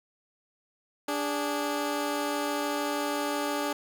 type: tone pair together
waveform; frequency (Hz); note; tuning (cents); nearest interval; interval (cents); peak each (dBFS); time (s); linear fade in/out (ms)
15% pulse; 291 / 410; D4 / G#4; -16 / -22; tritone; 594; -23 / -27; 1.08-3.73; 5
effects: none